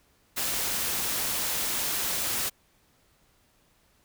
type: noise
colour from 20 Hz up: white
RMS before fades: -29 dBFS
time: 0.36-2.5 s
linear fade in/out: 20 ms
effects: pink hiss -65 dBFS RMS until 4.04 s